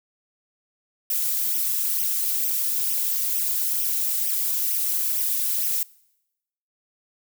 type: noise with flanger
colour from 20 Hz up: violet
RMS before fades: -24 dBFS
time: 1.1-5.83 s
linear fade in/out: 2 ms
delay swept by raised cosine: 0.34 to 3.34 ms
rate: 2.2 Hz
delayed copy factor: +1
effects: noise-tail reverb RT60 0.9 s tail -24 dB re dry